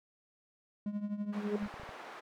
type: tone with tremolo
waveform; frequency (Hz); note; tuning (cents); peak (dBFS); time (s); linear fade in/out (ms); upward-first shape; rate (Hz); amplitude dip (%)
triangle; 206.5; G#3; -10; -29; 0.86-1.68; 2; triangle; 12; 80
type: tone with exponential growth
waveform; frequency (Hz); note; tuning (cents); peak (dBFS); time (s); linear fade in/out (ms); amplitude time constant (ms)
sine; 415.2; G#4; 0; -29; 1.22-1.56; 2; 73
type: band-pass noise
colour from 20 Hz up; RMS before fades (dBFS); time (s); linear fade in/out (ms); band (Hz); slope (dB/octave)
white; -48; 1.32-2.21; 20; 400 to 1300; 12
type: clicks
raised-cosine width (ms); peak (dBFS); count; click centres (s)
5; -39; 6; 1.629 / 1.66 / 1.741 / 1.798 / 1.834 / 1.892
effects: none